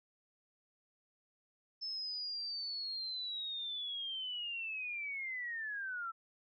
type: linear sweep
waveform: sine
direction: down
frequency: 5274 to 1318.5 Hz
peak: -38 dBFS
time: 1.81-6.12 s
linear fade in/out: 20 ms
effects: none